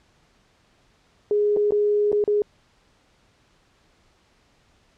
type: tone with dropouts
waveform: sine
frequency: 415.3 Hz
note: G#4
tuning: in tune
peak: -17 dBFS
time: 1.31-2.42 s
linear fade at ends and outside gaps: 1 ms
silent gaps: 1.564-1.57 / 1.708-1.721 / 2.118-2.128 / 2.24-2.277 s
effects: pink hiss -61 dBFS RMS until 4.97 s + low-pass 6000 Hz 12 dB/octave